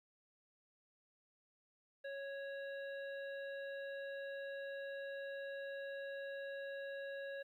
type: harmonic tone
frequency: 553 Hz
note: C#5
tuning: 4 cents flat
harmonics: 1 / 3 / 5 / 7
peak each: -44 / -49 / -61 / -61 dBFS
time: 2.04-7.43 s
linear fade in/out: 10 ms
effects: 13-bit